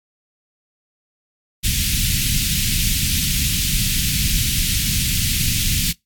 pink band-stop noise, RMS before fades -19 dBFS, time 1.63-5.93 s, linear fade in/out 20 ms, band 190 to 2500 Hz, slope 24 dB/octave, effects noise-tail reverb RT60 0.2 s tail -26 dB re dry + AAC 64 kbps

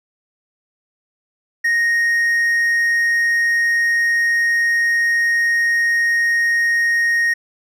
triangle tone, 1864.7 Hz, A#6, in tune, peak -12 dBFS, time 1.64-7.34 s, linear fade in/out 10 ms, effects none

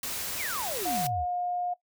white noise, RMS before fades -34 dBFS, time 0.03-1.07 s, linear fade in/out 2 ms
sine exponential sweep, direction down, 2769 to 62.1 Hz, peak -33 dBFS, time 0.36-1.26 s, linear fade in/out 50 ms
sine tone with pitch glide, 721 to 713.1 Hz, F#5 to F5, -45 to +36 cents, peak -28 dBFS, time 0.85-1.74 s, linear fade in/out 10 ms, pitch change -19 cents, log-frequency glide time 1.12-1.34 s
effects noise-tail reverb RT60 0.1 s tail -17 dB re dry

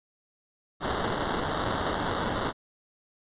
white noise with sample-and-hold, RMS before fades -29 dBFS, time 0.8-2.53 s, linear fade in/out 50 ms, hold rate 2450 Hz, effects resampled to 8000 Hz

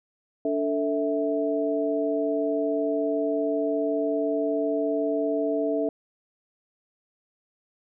sine tone cluster, 290.3 / 444.9 / 653 Hz, D4 / A4 / E5, -20 / +19 / -17 cents, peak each -27 dBFS, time 0.45-5.89 s, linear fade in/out 2 ms, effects none

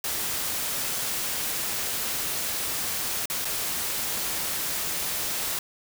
white noise with dropouts, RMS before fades -29 dBFS, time 0.04-5.59 s, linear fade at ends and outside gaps 2 ms, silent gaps 3.257-3.299 / 3.447-3.452 s, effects none

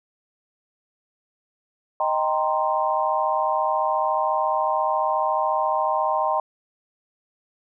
sine chord, C minor seventh, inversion first, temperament equal, 622.3 / 784 / 932.3 / 1046.5 Hz, Eb5 / G5 / Bb5 / C6, 0 / 0 / 0 / 0 cents, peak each -25 dBFS, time 2-6.4 s, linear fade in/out 2 ms, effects none

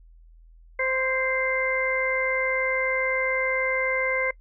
harmonic tone with a mistuned harmonic, 521 Hz, C5, 7 cents flat, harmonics 1 / 2 / 3 / 4, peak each -27 / -33 / -32 / -25 dBFS, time 0.79-4.31 s, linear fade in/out 5 ms, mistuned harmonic 3, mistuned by +22 cents, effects noise-tail reverb RT60 0.1 s tail -22 dB re dry + added 41 Hz sine -48 dBFS peak until 4.4 s

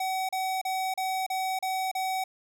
square tone bursts, 756 Hz, F#5, 37 cents sharp, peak -28 dBFS, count 7, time 0-2.24 s, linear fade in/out 5 ms, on 290 ms, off 35 ms, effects none

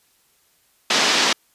white band-pass noise, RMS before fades -18 dBFS, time 0.9-1.33 s, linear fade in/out 5 ms, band 210 to 5500 Hz, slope 24 dB/octave, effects white hiss -61 dBFS RMS until 1.54 s + resampled to 32000 Hz

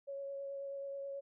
sine tone with vibrato, 554.4 Hz, C#5, in tune, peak -40 dBFS, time 0.07-1.21 s, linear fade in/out 20 ms, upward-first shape triangle, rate 9.3 Hz, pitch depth 14 cents each way, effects none

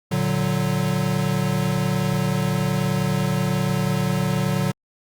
square chord, Bb augmented, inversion none, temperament equal with one note detuned, 116.54 / 146.83 / 185.64 Hz, Bb2 / D3 / F#3, 0 / 0 / +6 cents, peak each -27 / -24 / -24 dBFS, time 0.11-4.72 s, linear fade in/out 10 ms, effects Opus 48 kbps

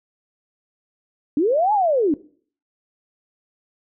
sine linear two-way sweep, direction up then down, 269.2 to 869 to 269.2 Hz, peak -15 dBFS, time 1.37-2.14 s, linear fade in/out 2 ms, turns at 1.73 s, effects noise-tail reverb RT60 0.5 s tail -21 dB re dry

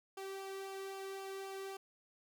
sawtooth tone with flanger, 388 Hz, G4, 18 cents flat, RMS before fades -45 dBFS, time 0.17-1.77 s, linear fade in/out 5 ms, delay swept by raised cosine 0.5 to 1.23 ms, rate 3.8 Hz, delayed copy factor -0.5, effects none

